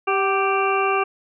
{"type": "harmonic tone with a mistuned harmonic", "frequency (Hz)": 392, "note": "G4", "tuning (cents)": 0, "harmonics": [1, 2, 3, 4, 6, 7], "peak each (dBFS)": [-22, -24, -22, -31, -28, -28], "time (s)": [0.07, 1.04], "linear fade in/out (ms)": 10, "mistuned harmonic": 2, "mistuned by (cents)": -40, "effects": []}